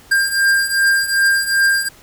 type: beating tone pair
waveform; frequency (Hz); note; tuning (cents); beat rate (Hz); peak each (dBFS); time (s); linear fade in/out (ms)
square; 1596 / 1598.6; G6 / G6; +31 / +33; 2.6; -19 / -15; 0.11-1.89; 10
effects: pink hiss -45 dBFS RMS until 2.02 s